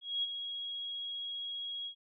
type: tone with ADSR envelope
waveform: sine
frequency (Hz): 3305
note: G#7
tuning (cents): -9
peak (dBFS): -29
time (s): 0.01-1.95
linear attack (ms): 220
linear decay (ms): 29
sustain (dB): -8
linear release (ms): 87
effects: none